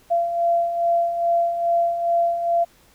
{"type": "beating tone pair", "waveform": "sine", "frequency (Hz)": [682, 684.4], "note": ["F5", "F5"], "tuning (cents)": [-41, -35], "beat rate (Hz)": 2.4, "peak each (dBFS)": [-26, -18], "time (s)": [0.1, 2.65], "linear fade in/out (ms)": 20, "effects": ["pink hiss -55 dBFS RMS until 2.94 s"]}